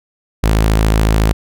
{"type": "tone", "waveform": "sawtooth", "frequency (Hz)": 53.9, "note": "A1", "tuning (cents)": -35, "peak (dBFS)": -6, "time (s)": [0.43, 1.33], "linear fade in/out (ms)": 10, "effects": []}